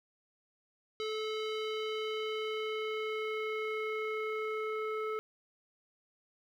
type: tone with low-pass filter sweep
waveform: square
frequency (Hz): 433.8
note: A4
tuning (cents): -25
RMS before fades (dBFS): -36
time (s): 1-5.19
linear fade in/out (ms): 0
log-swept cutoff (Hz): 3900 to 1700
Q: 2.8
effects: 11-bit